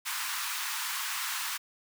pink high-pass noise, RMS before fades -34 dBFS, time 0.05-1.58 s, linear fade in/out 20 ms, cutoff 950 Hz, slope 48 dB/octave, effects none

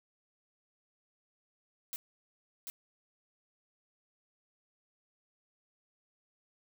blue noise with echo, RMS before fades -39 dBFS, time 1.93-1.96 s, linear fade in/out 0 ms, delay 740 ms, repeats 1, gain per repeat -3 dB, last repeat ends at 2.7 s, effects none

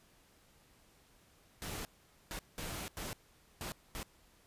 pink noise bursts at uneven times, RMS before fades -42 dBFS, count 6, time 1.62-1.85 / 2.31-2.39 / 2.58-2.88 / 2.97-3.13 / 3.61-3.72 / 3.95-4.03 s, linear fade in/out 0 ms, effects pink hiss -66 dBFS RMS until 4.46 s + resampled to 32000 Hz

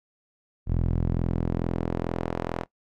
sawtooth tone with band-pass filter sweep, 42.28 Hz, E1, 45 cents sharp, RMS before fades -27 dBFS, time 0.66-2.66 s, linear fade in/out 50 ms, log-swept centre 99 to 740 Hz, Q 0.7, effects noise-tail reverb RT60 0.1 s tail -20 dB re dry

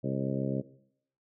harmonic tone with a mistuned harmonic, 67 Hz, C2, 42 cents sharp, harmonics 2 / 3 / 4 / 5 / 6 / 7 / 8 / 9, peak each -33 / -35 / -36 / -39 / -40 / -42 / -39 / -42 dBFS, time 0.03-0.62 s, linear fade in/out 20 ms, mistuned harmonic 9, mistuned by +20 cents, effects noise-tail reverb RT60 0.7 s tail -18 dB re dry

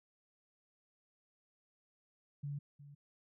sine tone with echo, 143.3 Hz, D3, 42 cents flat, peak -38 dBFS, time 2.43-2.59 s, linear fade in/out 10 ms, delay 360 ms, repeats 1, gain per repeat -14 dB, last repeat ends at 2.95 s, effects none

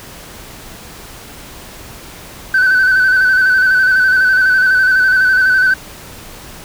sine tone with vibrato, 1521 Hz, F#6, 47 cents sharp, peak -6 dBFS, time 2.54-5.74 s, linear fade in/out 5 ms, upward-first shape square, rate 12 Hz, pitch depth 31 cents each way, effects tanh soft clip ceiling -6 dBFS + pink hiss -34 dBFS RMS until 6.64 s

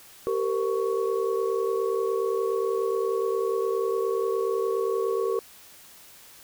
sine tone cluster, 388.1 / 457.9 / 505 / 1114 Hz, G4 / A#4 / B4 / C#6, -17 / -31 / +39 / +8 cents, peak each -27 / -26 / -35 / -34 dBFS, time 0.27-5.39 s, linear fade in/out 0 ms, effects white hiss -50 dBFS RMS until 6.43 s

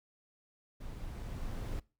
brown noise with level ramp, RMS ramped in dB -44 to -37 dBFS, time 0.8-1.8 s, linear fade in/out 10 ms, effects noise-tail reverb RT60 0.3 s tail -22 dB re dry

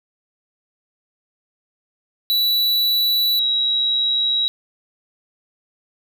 square / sine tone pair in turn, 3944 / 3858 Hz, B7 / B7, -3 / -41 cents, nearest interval unison, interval 38 cents, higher first, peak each -16 dBFS, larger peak neither, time 2.3-3.39 / 3.39-4.48 s, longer neither, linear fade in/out 0 ms, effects none

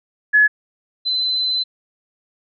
sine tone pair in turn, 1700 / 4043 Hz, G#6 / B7, +40 / +40 cents, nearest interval octave + minor third, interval 1500 cents, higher second, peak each -9 / -17 dBFS, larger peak first, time 0.33-0.48 / 1.05-1.64 s, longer second, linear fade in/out 20 ms, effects none

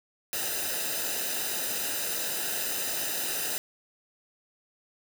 white noise with comb filter, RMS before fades -31 dBFS, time 0.33-3.58 s, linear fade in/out 0 ms, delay 0.9 ms, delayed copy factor -0.7, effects none

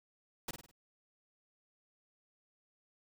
pink noise with echo, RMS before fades -39 dBFS, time 0.48-0.51 s, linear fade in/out 5 ms, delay 51 ms, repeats 4, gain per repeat -7 dB, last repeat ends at 0.714 s, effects none

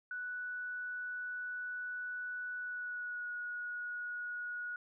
sine tone with pitch glide, 1480 to 1455.4 Hz, F#6 to F#6, 0 to -29 cents, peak -38 dBFS, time 0.11-4.76 s, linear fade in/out 2 ms, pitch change -29 cents, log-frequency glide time 2.57-3.31 s, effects none

